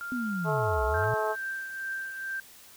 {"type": "tone", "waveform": "sine", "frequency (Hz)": 1396.9, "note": "F6", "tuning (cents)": 0, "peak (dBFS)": -34, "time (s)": [0.01, 1.04], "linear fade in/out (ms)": 0}
{"type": "linear two-way sweep", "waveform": "sine", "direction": "down then up", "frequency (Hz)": [257.5, 58.27, 123.5], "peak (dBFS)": -29, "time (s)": [0.12, 1.14], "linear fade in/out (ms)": 0, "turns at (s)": 0.84}
{"type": "harmonic tone", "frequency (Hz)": 215.7, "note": "A3", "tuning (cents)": -34, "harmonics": [2, 3, 4, 5, 6], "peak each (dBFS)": [-31, -31, -32, -35, -37], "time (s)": [0.44, 1.36], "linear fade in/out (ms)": 50}
{"type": "tone with tremolo", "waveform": "sine", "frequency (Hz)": 1571, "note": "G6", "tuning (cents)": 3, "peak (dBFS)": -30, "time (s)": [0.94, 2.4], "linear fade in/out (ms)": 2, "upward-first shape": "triangle", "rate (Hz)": 2.3, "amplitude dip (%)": 55}
{"effects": ["white hiss -52 dBFS RMS until 2.76 s"]}